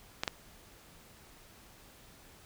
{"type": "clicks", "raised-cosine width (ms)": 0.2, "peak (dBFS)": -13, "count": 2, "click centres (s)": [0.235, 0.278], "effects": ["pink hiss -57 dBFS RMS until 2.45 s"]}